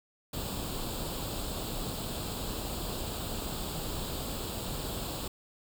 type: noise with comb filter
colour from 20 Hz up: pink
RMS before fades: -36 dBFS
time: 0.33-5.28 s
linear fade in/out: 5 ms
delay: 0.25 ms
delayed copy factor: +0.7
effects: none